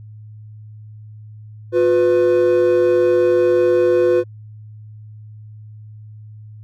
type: tone pair together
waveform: triangle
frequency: 357 / 498.7 Hz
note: F4 / B4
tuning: +38 / +17 cents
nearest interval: tritone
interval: 579 cents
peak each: -12 dBFS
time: 1.72-4.24 s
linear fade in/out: 50 ms
effects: tanh soft clip ceiling -3 dBFS + added 107 Hz sine -35 dBFS peak until 6.63 s

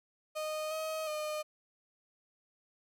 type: tone with pitch steps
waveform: 35% pulse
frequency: 618 / 631 / 610 Hz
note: D#5 / D#5 / D#5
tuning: -12 / +24 / -34 cents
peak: -33 dBFS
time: 0.35-1.43 s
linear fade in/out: 20 ms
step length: 360 ms
effects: none

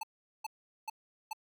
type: tone bursts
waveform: square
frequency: 874 Hz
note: A5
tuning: 12 cents flat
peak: -36 dBFS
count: 4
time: 0.01-1.332 s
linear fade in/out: 5 ms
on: 23 ms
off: 410 ms
effects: none

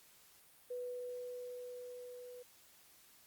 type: tone with level ramp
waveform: sine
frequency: 493.9 Hz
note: B4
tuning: in tune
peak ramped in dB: -39 to -49 dBFS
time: 0.7-2.43 s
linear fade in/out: 10 ms
effects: white hiss -64 dBFS RMS until 3.26 s + Opus 48 kbps

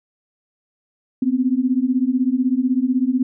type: beating tone pair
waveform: sine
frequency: 246.9 / 262.9 Hz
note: B3 / C4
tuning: 0 / +8 cents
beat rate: 16 Hz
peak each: -19 / -18 dBFS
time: 1.22-3.23 s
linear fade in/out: 5 ms
effects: none

